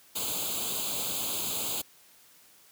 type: noise with comb filter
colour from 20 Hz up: white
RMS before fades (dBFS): -32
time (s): 0.15-1.82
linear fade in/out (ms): 10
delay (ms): 0.27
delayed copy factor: +0.9
effects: white hiss -58 dBFS RMS until 2.71 s + high-pass 100 Hz 12 dB/octave